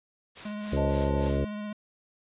white noise with tremolo, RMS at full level -41 dBFS, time 0.35-1.45 s, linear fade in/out 20 ms, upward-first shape sine, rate 3.5 Hz, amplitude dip 80%
square tone with vibrato, 209.2 Hz, G#3, 13 cents sharp, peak -34 dBFS, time 0.45-1.73 s, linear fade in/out 5 ms, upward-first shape sine, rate 16 Hz, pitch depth 16 cents each way
harmonic tone, 69.3 Hz, C#2, in tune, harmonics 1 / 2 / 4 / 5 / 6 / 7 / 8 / 9, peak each -28 / -31 / -34 / -35 / -36 / -36 / -37 / -38 dBFS, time 0.72-1.45 s, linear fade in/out 10 ms
sine chord, A diminished, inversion first, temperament equal, 523.3 / 622.3 / 880 Hz, C5 / Eb5 / A5, 0 / 0 / 0 cents, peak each -35 / -34 / -36 dBFS, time 0.76-1.3 s, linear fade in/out 20 ms
effects resampled to 8000 Hz

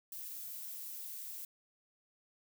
violet noise, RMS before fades -45 dBFS, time 0.12-1.45 s, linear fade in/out 2 ms, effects none

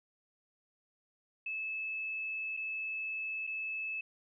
sine tone with dropouts, 2608 Hz, E7, 19 cents flat, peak -35 dBFS, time 1.46-4.01 s, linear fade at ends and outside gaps 5 ms, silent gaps 2.568-2.572 / 3.469-3.473 s, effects none

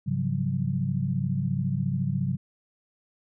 sine tone cluster, 103.2 / 137 / 174.2 / 188.5 Hz, G#2 / C#3 / F3 / F#3, -10 / -20 / -4 / +32 cents, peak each -32 / -27 / -32 / -30 dBFS, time 0.06-2.37 s, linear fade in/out 20 ms, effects none

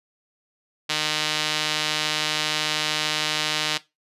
sawtooth tone with band-pass filter, 153 Hz, D#3, 29 cents flat, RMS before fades -25 dBFS, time 0.89-3.78 s, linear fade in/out 10 ms, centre 3700 Hz, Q 1.4, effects noise-tail reverb RT60 0.2 s tail -17 dB re dry + resampled to 32000 Hz

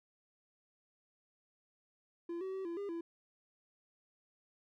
triangle tone with pitch steps, 341.1 / 379.7 / 382.7 / 339.1 / 402.8 / 335.7 Hz, F4 / F#4 / G4 / E4 / G4 / E4, -41 / +45 / -42 / +49 / +47 / +32 cents, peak -36 dBFS, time 2.29-3.01 s, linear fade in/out 5 ms, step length 120 ms, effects none

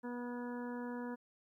harmonic tone with a mistuned harmonic, 243.1 Hz, B3, 27 cents flat, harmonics 1 / 2 / 3 / 4 / 5 / 6 / 7, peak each -41 / -46 / -56 / -49 / -61 / -55 / -55 dBFS, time 0.03-1.16 s, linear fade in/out 20 ms, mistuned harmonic 5, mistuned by +20 cents, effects 13-bit

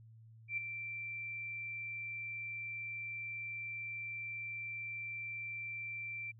sine tone with ADSR envelope, 2349 Hz, D7, in tune, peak -32 dBFS, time 0.48-6.32 s, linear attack 97 ms, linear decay 4 ms, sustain -8 dB, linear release 15 ms, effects added 112 Hz sine -55 dBFS peak until 6.39 s

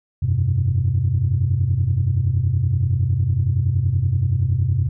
sine chord, F suspended second, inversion none, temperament equal with one note detuned, 87.31 / 98 / 128.19 Hz, F2 / G2 / C3, 0 / 0 / -35 cents, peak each -21 / -19 / -19 dBFS, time 0.22-4.89 s, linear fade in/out 10 ms, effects tanh soft clip ceiling -9 dBFS

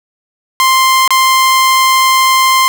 sawtooth tone with dropouts, 1048 Hz, C6, 2 cents sharp, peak -3 dBFS, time 0.6-2.68 s, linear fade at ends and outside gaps 0 ms, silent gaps 1.077-1.106 s, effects none

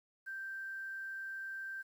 sine tone with quantisation, 1568 Hz, G6, in tune, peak -40 dBFS, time 0.26-1.83 s, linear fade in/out 20 ms, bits 11, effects none

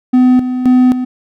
triangle tone with tremolo, 252.5 Hz, B3, 39 cents sharp, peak -3 dBFS, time 0.13-1.05 s, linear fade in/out 10 ms, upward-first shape square, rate 1.9 Hz, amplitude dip 65%, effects none

